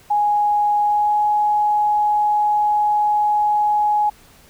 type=tone with pitch glide; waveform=sine; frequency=830.6 to 837.8 Hz; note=G#5 to G#5; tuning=0 to +15 cents; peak=-14 dBFS; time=0.1-4.1 s; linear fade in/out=10 ms; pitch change=+15 cents; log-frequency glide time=0.83-1.18 s; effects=pink hiss -49 dBFS RMS until 4.49 s